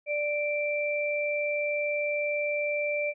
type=tone pair together; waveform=sine; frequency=588.9 / 2349 Hz; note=D5 / D7; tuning=+5 / 0 cents; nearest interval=2 octaves; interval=2395 cents; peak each=-28 / -30 dBFS; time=0.06-3.14 s; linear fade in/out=50 ms; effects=none